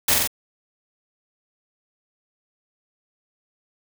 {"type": "noise with echo", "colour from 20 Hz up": "white", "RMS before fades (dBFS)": -18, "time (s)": [0.08, 0.14], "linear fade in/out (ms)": 5, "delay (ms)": 45, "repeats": 3, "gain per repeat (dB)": -2, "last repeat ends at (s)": 0.275, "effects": []}